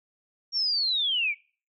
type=linear sweep; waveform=sine; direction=down; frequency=5600 to 2199 Hz; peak=-23 dBFS; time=0.52-1.35 s; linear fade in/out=50 ms; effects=noise-tail reverb RT60 0.4 s tail -23 dB re dry